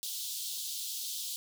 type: high-pass noise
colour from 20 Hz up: pink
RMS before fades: -38 dBFS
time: 0.03-1.36 s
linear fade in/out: 0 ms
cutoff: 3300 Hz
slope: 48 dB/octave
effects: none